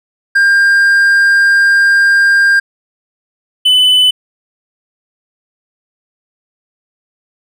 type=tone pair in turn; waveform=triangle; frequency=1600 / 3006 Hz; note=G6 / F#7; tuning=+35 / +27 cents; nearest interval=major seventh; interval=1092 cents; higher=second; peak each=-4 dBFS; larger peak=neither; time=0.35-2.6 / 3.65-4.11 s; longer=first; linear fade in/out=10 ms; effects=none

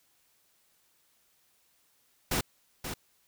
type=noise with echo; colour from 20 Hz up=pink; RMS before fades=-29 dBFS; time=2.31-2.41 s; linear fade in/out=5 ms; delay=530 ms; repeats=1; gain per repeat=-8 dB; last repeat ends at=2.94 s; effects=white hiss -69 dBFS RMS until 3.27 s

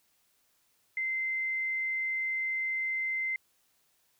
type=tone; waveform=sine; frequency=2075 Hz; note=C7; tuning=15 cents flat; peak=-29 dBFS; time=0.97-3.36 s; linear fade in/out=2 ms; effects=white hiss -71 dBFS RMS until 4.19 s

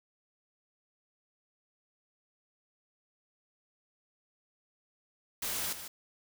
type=noise with echo; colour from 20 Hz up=white; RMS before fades=-35 dBFS; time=5.42-5.73 s; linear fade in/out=5 ms; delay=150 ms; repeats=1; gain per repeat=-9 dB; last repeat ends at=5.88 s; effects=none

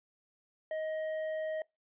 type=tone with hard clipping; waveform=sine; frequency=628 Hz; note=D#5; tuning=16 cents sharp; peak=-35 dBFS; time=0.71-1.62 s; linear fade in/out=2 ms; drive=6 dB; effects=noise-tail reverb RT60 0.2 s tail -24 dB re dry + resampled to 8000 Hz

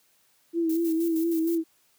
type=tone with vibrato; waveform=sine; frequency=329.6 Hz; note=E4; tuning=in tune; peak=-22 dBFS; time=0.53-1.64 s; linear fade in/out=50 ms; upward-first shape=sine; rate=4.3 Hz; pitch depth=46 cents each way
type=noise with tremolo; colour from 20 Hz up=violet; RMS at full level=-39 dBFS; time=0.69-1.58 s; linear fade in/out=5 ms; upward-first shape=square; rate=6.4 Hz; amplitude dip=65%
effects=white hiss -65 dBFS RMS until 1.98 s + high-pass 100 Hz 12 dB/octave

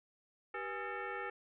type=tone with frequency modulation; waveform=sine; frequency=486 Hz; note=B4; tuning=28 cents flat; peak=-38 dBFS; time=0.54-1.3 s; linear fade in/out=5 ms; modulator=437 Hz; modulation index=3.9; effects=none

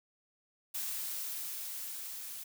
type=noise with level ramp; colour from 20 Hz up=blue; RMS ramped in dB=-37 to -44 dBFS; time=0.74-2.44 s; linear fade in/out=10 ms; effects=none

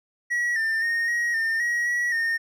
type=tone with pitch steps; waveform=triangle; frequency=1921 / 1793 / 1849 / 1893 / 1810 / 1902 / 1926 / 1832 Hz; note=B6 / A6 / A#6 / A#6 / A6 / A#6 / B6 / A#6; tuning=-48 / +32 / -15 / +26 / +48 / +34 / -44 / -31 cents; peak=-20 dBFS; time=0.3-2.38 s; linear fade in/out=20 ms; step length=260 ms; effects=none

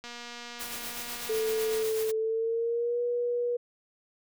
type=click train; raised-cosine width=0.2 ms; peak=-25 dBFS; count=428; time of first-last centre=0.04-1.827 s; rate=239 Hz
type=noise with tremolo; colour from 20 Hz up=white; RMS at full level=-37 dBFS; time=0.59-2.12 s; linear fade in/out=20 ms; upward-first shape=sine; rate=8 Hz; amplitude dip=45%
type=tone with pitch glide; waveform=sine; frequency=440 to 482.6 Hz; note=A4 to B4; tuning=0 to -40 cents; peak=-26 dBFS; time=1.29-3.57 s; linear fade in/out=10 ms; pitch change=+160 cents; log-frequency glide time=2.17-3.01 s
effects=none

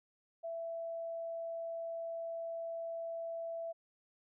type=tone; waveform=sine; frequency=665 Hz; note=E5; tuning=15 cents sharp; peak=-38 dBFS; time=0.43-3.73 s; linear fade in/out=20 ms; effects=none

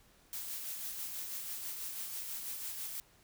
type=noise with tremolo; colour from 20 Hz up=blue; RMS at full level=-40 dBFS; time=0.33-3 s; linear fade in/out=0 ms; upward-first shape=sine; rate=6.1 Hz; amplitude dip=35%; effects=pink hiss -65 dBFS RMS until 3.23 s

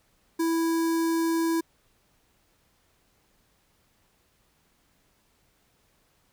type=tone with notch filter; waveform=square; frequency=329.6 Hz; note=E4; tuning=in tune; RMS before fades=-25 dBFS; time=0.39-1.61 s; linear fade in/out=10 ms; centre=2800 Hz; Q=1; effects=pink hiss -67 dBFS RMS until 6.32 s

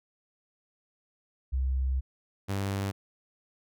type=tone pair in turn; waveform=sine / sawtooth; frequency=65.41 / 98.54 Hz; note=C2 / G2; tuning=0 / +10 cents; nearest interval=perfect fifth; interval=710 cents; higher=second; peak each=-25 dBFS; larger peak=neither; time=1.52-2.01 / 2.48-2.92 s; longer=first; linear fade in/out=20 ms; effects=none

